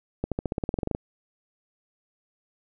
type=accelerating click train; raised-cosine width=2 ms; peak=-13 dBFS; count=14; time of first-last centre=0.24-0.949 s; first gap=77 ms; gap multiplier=0.94; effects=none